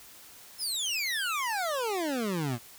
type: exponential sweep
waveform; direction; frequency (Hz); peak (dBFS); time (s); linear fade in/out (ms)
25% pulse; down; 5400 to 112; -25; 0.58-2.59; 50
effects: white hiss -51 dBFS RMS until 2.78 s